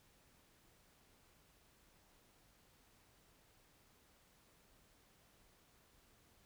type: silence
effects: pink hiss -70 dBFS RMS until 6.45 s